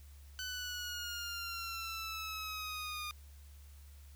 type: exponential sweep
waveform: 15% pulse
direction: down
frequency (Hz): 1509 to 1214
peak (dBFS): -33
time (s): 0.39-3.11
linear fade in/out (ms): 0
effects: added 71 Hz sine -52 dBFS peak until 4.15 s + white hiss -65 dBFS RMS until 4.15 s